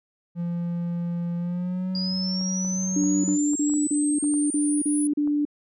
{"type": "tone with pitch glide", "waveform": "triangle", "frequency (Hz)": [172.2, 186.7], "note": ["F3", "F#3"], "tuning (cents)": [-24, 16], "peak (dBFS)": -23, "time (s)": [0.35, 3.38], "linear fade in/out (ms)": 50, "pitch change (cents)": 140, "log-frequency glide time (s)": [1.37, 1.92]}
{"type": "linear sweep", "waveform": "sine", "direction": "up", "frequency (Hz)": [4806, 9956], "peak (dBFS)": -28, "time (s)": [1.95, 5.07], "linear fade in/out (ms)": 2}
{"type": "clicks", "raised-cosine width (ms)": 1, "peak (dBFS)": -30, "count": 10, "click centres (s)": [2.412, 2.648, 3.038, 3.288, 3.535, 3.697, 3.738, 4.242, 4.34, 5.275]}
{"type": "tone bursts", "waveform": "sine", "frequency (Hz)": 293.7, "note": "D4", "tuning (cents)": 0, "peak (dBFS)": -20, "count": 8, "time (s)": [2.96, 5.452], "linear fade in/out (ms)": 5, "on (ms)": 280, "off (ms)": 36}
{"effects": []}